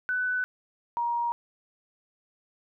sine tone pair in turn, 1498 / 945.6 Hz, F#6 / A#5, +21 / +24 cents, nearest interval minor sixth, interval 797 cents, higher first, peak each -25 / -25 dBFS, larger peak neither, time 0.09-0.44 / 0.97-1.32 s, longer neither, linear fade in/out 0 ms, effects none

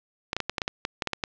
clicks, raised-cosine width 0.2 ms, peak -9 dBFS, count 12, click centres 0.331 / 0.366 / 0.403 / 0.496 / 0.582 / 0.618 / 0.679 / 0.851 / 1.022 / 1.073 / 1.133 / 1.238 s, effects low-pass 5000 Hz 12 dB/octave + 8-bit

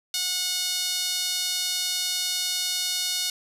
sawtooth tone with high-pass filter, 730 Hz, F#5, 24 cents flat, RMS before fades -27 dBFS, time 0.14-3.3 s, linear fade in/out 2 ms, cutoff 4000 Hz, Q 1.8, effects resampled to 32000 Hz + 8-bit

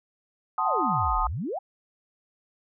sine chord, F# diminished seventh, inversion none, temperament equal with one note detuned, 745.1 / 880 / 1046.5 / 1244.5 Hz, F#5 / A5 / C6 / Eb6, +12 / 0 / 0 / 0 cents, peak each -31 / -28 / -30 / -26 dBFS, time 0.58-1.27 s, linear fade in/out 2 ms
sine exponential two-way sweep, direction down then up, 854 to 33.81 to 854 Hz, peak -28 dBFS, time 0.65-1.59 s, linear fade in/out 10 ms, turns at 1.21 s
effects none

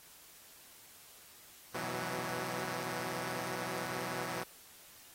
5% pulse chord, B suspended fourth, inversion none, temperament equal with one note detuned, 124.83 / 164.81 / 185 Hz, B2 / E3 / F#3, +19 / 0 / 0 cents, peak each -31 dBFS, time 1.74-4.44 s, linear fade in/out 10 ms, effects white hiss -57 dBFS RMS until 5.14 s + AAC 48 kbps

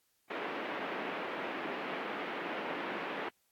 pink band-pass noise, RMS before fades -39 dBFS, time 0.3-3.29 s, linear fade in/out 5 ms, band 260 to 2600 Hz, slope 24 dB/octave, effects white hiss -75 dBFS RMS until 3.51 s + AAC 64 kbps

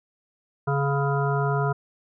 harmonic tone with a mistuned harmonic, 139.9 Hz, C#3, 16 cents sharp, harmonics 1 / 3 / 5 / 7 / 9 / 10, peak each -23 / -28 / -30 / -31 / -33 / -33 dBFS, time 0.67-1.73 s, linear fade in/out 10 ms, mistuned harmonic 7, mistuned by +21 cents, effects none

